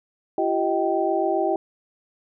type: tone cluster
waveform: sine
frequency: 339.7 / 387.2 / 628 / 778 Hz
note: F4 / G4 / D#5 / G5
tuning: -48 / -21 / +16 / -13 cents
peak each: -25 dBFS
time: 0.38-1.56 s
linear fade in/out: 2 ms
effects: none